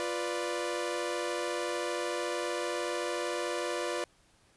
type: chord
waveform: sawtooth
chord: B diminished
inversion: second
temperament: equal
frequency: 349.2 / 493.9 / 587.3 Hz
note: F4 / B4 / D5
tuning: 0 / 0 / 0 cents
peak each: -32 dBFS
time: 0-4.04 s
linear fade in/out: 0 ms
effects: pink hiss -65 dBFS RMS until 4.56 s + resampled to 24000 Hz